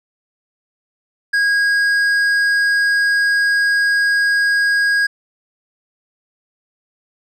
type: tone with tanh clipping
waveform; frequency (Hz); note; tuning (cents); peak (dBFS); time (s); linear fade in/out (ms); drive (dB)
triangle; 1640; G#6; -22; -14; 1.33-5.07; 10; 12
effects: none